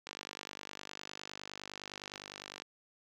click train, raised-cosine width 0.2 ms, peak -25 dBFS, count 128, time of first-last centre 0.07-2.62 s, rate 49.8 Hz, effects high-pass 150 Hz 12 dB/octave + 10-bit

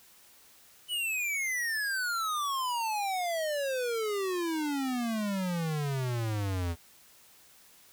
square exponential sweep, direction down, 2997 to 82.41 Hz, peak -30 dBFS, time 0.88-6.76 s, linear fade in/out 50 ms, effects white hiss -58 dBFS RMS until 7.92 s

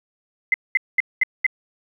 sine tone bursts, 2053 Hz, C7, 33 cents flat, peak -13 dBFS, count 5, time 0.52-1.465 s, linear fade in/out 2 ms, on 21 ms, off 210 ms, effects 9-bit

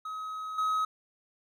triangle tone with level steps, 1272 Hz, D#6, 38 cents sharp, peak -33 / -24 dBFS, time 0.05-0.85 s, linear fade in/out 5 ms, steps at 0.58 s, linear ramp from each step 5 ms, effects none

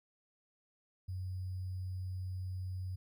sine tone with sample-and-hold, 92.5 Hz, F#2, in tune, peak -37 dBFS, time 1.08-2.96 s, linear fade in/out 10 ms, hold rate 4900 Hz, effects none

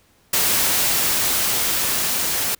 white noise with level ramp, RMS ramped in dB -18 to -22 dBFS, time 0.33-2.55 s, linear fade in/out 5 ms, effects pink hiss -58 dBFS RMS until 2.59 s

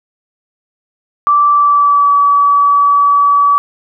sine tone with pitch glide, 1166 to 1144 Hz, D6 to D6, -13 to -46 cents, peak -6 dBFS, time 1.27-3.58 s, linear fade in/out 0 ms, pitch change -33 cents, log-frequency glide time 1.51-2.13 s, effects none

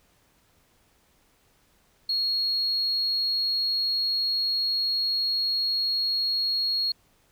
sine tone, 4303 Hz, C8, 48 cents sharp, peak -22 dBFS, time 2.09-6.92 s, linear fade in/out 5 ms, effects tanh soft clip ceiling -18 dBFS + pink hiss -64 dBFS RMS until 7.31 s

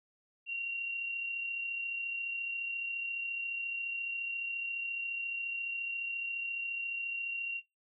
sine tone with amplitude modulation, 2755 Hz, F7, 24 cents flat, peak -32 dBFS, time 0.46-7.62 s, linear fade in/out 50 ms, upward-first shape sine, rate 34.4 Hz, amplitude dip 35%, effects noise-tail reverb RT60 0.2 s tail -21 dB re dry

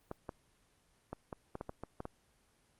clicks, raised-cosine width 1 ms, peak -26 dBFS, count 10, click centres 0.114 / 0.292 / 1.13 / 1.328 / 1.554 / 1.611 / 1.694 / 1.836 / 2.004 / 2.054 s, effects pink hiss -71 dBFS RMS until 2.79 s + Opus 24 kbps

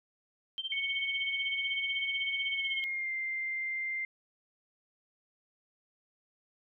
sine tone with tremolo, 3136 Hz, G7, in tune, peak -31 dBFS, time 0.58-2.84 s, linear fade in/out 0 ms, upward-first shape sine, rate 16 Hz, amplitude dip 90%
sine tone with pitch glide, 2217 to 2093 Hz, C#7 to C7, 0 to 0 cents, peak -32 dBFS, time 0.72-4.05 s, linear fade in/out 2 ms, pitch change -100 cents, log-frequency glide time 2.52-3.13 s
effects none

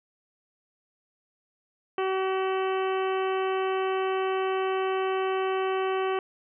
harmonic tone, 380 Hz, F#4, 46 cents sharp, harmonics 1 / 2 / 3 / 4 / 5 / 6 / 7 / 8, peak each -26 / -32 / -33 / -40 / -42 / -44 / -41 / -43 dBFS, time 1.98-6.19 s, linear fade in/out 2 ms, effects none

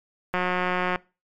click train, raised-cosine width 0.5 ms, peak -10 dBFS, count 113, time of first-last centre 0.34-0.959 s, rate 181 Hz, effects noise-tail reverb RT60 0.3 s tail -22 dB re dry + MP3 96 kbps

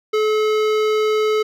sine tone with hard clipping, 430 Hz, A4, 40 cents flat, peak -17 dBFS, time 0.13-1.43 s, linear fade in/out 10 ms, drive 17 dB, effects none

